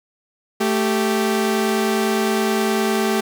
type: tone pair together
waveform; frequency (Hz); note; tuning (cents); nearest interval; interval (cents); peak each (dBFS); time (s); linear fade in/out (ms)
sawtooth; 220.2 / 390.5; A3 / G4; +2 / -7; minor seventh; 991; -16; 0.6-3.21; 10
effects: none